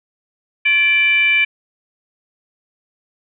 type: tone with frequency modulation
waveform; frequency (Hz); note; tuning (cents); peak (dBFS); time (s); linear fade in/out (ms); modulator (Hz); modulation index
sine; 2349; D7; 0; -11; 0.65-1.45; 10; 629; 0.57
effects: none